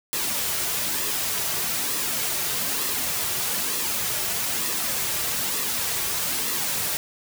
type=noise with flanger; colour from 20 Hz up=white; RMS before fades=-26 dBFS; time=0.13-6.97 s; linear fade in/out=0 ms; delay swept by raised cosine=1.3 to 4 ms; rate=1.1 Hz; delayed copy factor=-0.5; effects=none